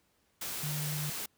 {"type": "tone in noise", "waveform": "sine", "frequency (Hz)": 150, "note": "D3", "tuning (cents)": 37, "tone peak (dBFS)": -34, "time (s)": [0.63, 1.1], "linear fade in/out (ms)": 5, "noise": "white", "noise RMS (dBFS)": -38, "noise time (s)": [0.41, 1.26], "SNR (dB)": 1, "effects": ["pink hiss -72 dBFS RMS until 1.37 s", "high-pass 60 Hz 12 dB/octave"]}